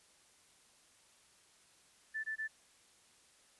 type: tone bursts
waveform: sine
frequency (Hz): 1760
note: A6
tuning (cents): 0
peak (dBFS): -36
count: 3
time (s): 2.14-2.48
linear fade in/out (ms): 20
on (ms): 100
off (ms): 20
effects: white hiss -66 dBFS RMS until 3.59 s + resampled to 24000 Hz